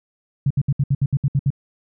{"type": "tone bursts", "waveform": "sine", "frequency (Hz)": 138.4, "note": "C#3", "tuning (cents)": -2, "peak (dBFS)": -14, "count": 10, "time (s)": [0.46, 1.504], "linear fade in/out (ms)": 5, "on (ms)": 45, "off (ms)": 66, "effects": []}